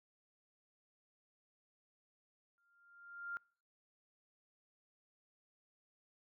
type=tone with exponential growth; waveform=sine; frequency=1396.9 Hz; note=F6; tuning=in tune; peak=-38 dBFS; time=2.58-3.37 s; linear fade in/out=0 ms; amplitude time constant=170 ms; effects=noise-tail reverb RT60 0.5 s tail -26 dB re dry